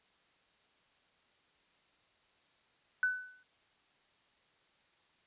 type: tone with exponential decay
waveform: sine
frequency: 1500 Hz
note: F#6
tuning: 23 cents sharp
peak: -25 dBFS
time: 3.03-3.43 s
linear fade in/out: 1 ms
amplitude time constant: 86 ms
effects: white hiss -70 dBFS RMS until 5.26 s + resampled to 8000 Hz